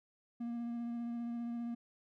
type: tone with vibrato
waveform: triangle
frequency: 235.8 Hz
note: A#3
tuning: 20 cents sharp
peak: -35 dBFS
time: 0.4-1.75 s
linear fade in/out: 10 ms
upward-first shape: sine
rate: 15 Hz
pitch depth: 14 cents each way
effects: none